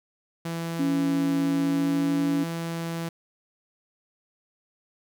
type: tone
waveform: sawtooth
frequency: 166.6 Hz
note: E3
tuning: 19 cents sharp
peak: -25 dBFS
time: 0.45-3.09 s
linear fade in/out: 5 ms
type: tone with pitch glide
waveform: sine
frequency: 277.2 to 282.5 Hz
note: C#4 to C#4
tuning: 0 to +33 cents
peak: -22 dBFS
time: 0.79-2.44 s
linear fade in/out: 10 ms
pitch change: +33 cents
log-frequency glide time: 1.52-2.3 s
effects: none